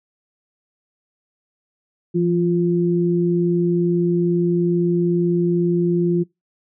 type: tone pair together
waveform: sine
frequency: 171.5 / 349.2 Hz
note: F3 / F4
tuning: -31 / 0 cents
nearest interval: octave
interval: 1231 cents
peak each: -18 dBFS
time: 2.14-6.24 s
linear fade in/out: 20 ms
effects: noise-tail reverb RT60 0.2 s tail -24 dB re dry